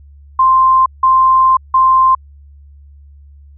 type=tone bursts at uneven times; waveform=sine; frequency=1046.5 Hz; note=C6; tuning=in tune; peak=-6 dBFS; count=3; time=0.39-0.86 / 1.03-1.57 / 1.74-2.15 s; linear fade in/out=5 ms; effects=added 71 Hz sine -37 dBFS peak until 3.57 s